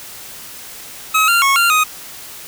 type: tone with pitch steps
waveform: 25% pulse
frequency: 1278 / 1387 / 1098 / 1388 / 1250 Hz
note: D#6 / F6 / C#6 / F6 / D#6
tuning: +46 / -12 / -17 / -11 / +8 cents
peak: -7 dBFS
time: 1.14-1.84 s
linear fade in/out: 10 ms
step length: 140 ms
effects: white hiss -34 dBFS RMS until 2.47 s